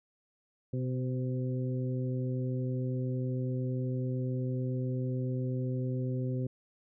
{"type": "harmonic tone with a mistuned harmonic", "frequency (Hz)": 127.3, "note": "C3", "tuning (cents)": -47, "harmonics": [1, 2, 3, 4], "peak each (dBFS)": [-31, -37, -41, -43], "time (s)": [0.73, 6.47], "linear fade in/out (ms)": 5, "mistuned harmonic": 4, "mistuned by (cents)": 19, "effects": []}